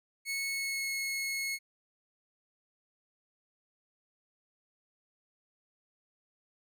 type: tone with pitch glide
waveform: sawtooth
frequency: 2200 to 2179 Hz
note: C#7 to C#7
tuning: -14 to -30 cents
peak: -29 dBFS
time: 0.25-1.59 s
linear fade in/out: 50 ms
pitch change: -16 cents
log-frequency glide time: 0.48-0.91 s
effects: none